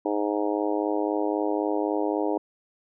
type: harmonic tone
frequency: 103.83 Hz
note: G#2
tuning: in tune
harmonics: 3 / 4 / 5 / 6 / 7 / 8 / 9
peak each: -27 / -29 / -31 / -33 / -34 / -35 / -36 dBFS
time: 0.05-2.38 s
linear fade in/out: 5 ms
effects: none